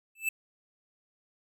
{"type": "tone with exponential growth", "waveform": "square", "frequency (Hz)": 2637, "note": "E7", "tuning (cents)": 0, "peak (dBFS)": -24, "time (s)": [0.15, 0.29], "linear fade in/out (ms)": 5, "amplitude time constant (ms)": 29, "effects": []}